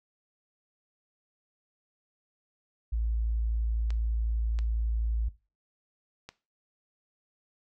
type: tone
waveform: sine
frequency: 56 Hz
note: A1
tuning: 31 cents sharp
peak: -26 dBFS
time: 2.92-5.29 s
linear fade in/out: 10 ms
type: clicks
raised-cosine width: 0.2 ms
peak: -25 dBFS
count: 3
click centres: 3.905 / 4.589 / 6.29 s
effects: noise-tail reverb RT60 0.3 s tail -17 dB re dry